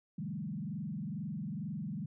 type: tone with frequency modulation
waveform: sine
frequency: 180 Hz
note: F#3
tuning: 47 cents flat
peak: -36 dBFS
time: 0.18-2.06 s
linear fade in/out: 5 ms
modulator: 22.2 Hz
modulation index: 1.9
effects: none